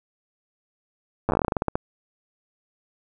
slowing click train, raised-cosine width 1 ms, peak -8 dBFS, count 16, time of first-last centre 1.29-1.755 s, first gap 9 ms, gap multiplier 1.16, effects none

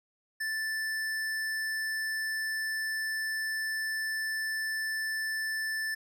sine tone with hard clipping, 1760 Hz, A6, in tune, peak -32 dBFS, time 0.4-5.95 s, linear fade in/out 10 ms, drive 15 dB, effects none

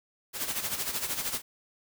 white noise with tremolo, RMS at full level -30 dBFS, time 0.33-1.42 s, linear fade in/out 50 ms, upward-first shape sine, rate 13 Hz, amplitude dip 65%, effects none

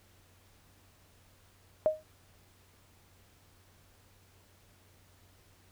sine tone with exponential decay, 622.3 Hz, D#5, in tune, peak -19 dBFS, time 1.86-2.03 s, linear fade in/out 0 ms, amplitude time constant 36 ms, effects added 93 Hz sine -64 dBFS peak until 5.71 s + pink hiss -64 dBFS RMS until 5.71 s

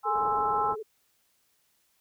sine chord, Ab augmented, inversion none, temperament equal, 830.6 / 1046.5 / 1318.5 Hz, Ab5 / C6 / E6, 0 / 0 / 0 cents, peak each -27 / -31 / -29 dBFS, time 0.03-0.76 s, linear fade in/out 50 ms
sine tone with vibrato, 433.1 Hz, A4, 27 cents flat, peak -34 dBFS, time 0.05-0.83 s, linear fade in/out 10 ms, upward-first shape sine, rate 19 Hz, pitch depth 71 cents each way
white low-pass noise, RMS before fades -42 dBFS, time 0.15-0.75 s, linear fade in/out 5 ms, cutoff 1300 Hz, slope 48 dB/octave
effects white hiss -70 dBFS RMS until 2 s

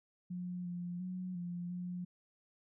sine tone with pitch steps, 179 / 175.8 / 183.2 / 175.1 / 178.6 Hz, F3 / F3 / F#3 / F3 / F3, +43 / +12 / -17 / +5 / +39 cents, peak -38 dBFS, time 0.3-2.05 s, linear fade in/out 10 ms, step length 350 ms, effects none

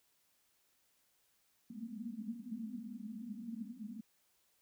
pink band-pass noise, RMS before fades -45 dBFS, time 1.7-4.01 s, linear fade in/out 10 ms, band 210 to 240 Hz, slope 96 dB/octave, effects white hiss -75 dBFS RMS until 4.61 s

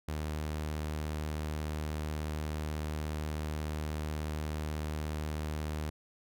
sawtooth tone, 76.5 Hz, D#2, 29 cents flat, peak -30 dBFS, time 0.08-5.9 s, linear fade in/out 5 ms, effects none

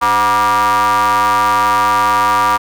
square ring-modulated tone, 111.9 Hz, A2, 30 cents sharp, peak -8 dBFS, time 0.01-2.58 s, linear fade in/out 20 ms, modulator 1070 Hz, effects none

